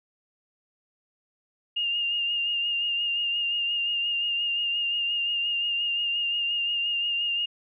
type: tone with vibrato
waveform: sine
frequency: 2820 Hz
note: F7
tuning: 16 cents sharp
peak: -24 dBFS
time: 1.76-7.46 s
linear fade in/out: 10 ms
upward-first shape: sine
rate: 5.7 Hz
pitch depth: 26 cents each way
effects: none